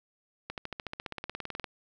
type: accelerating click train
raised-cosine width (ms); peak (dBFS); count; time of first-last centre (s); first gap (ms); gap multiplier
0.3; -20; 20; 0.5-1.642; 78; 0.97
effects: none